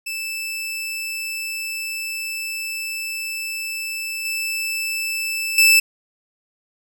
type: tone with level steps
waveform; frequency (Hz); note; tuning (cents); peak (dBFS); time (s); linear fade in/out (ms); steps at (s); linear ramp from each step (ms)
sawtooth; 2637; E7; 0; -22 / -19 / -7; 0.06-5.8; 10; 4.25 / 5.58; 2
effects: none